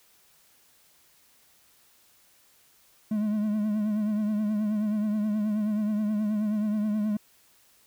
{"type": "tone with vibrato", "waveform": "triangle", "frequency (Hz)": 211.6, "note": "G#3", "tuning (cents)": 33, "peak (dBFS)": -22, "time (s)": [3.11, 7.17], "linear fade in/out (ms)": 5, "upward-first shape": "triangle", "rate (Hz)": 9.4, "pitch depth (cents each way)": 58, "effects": ["white hiss -61 dBFS RMS until 7.86 s"]}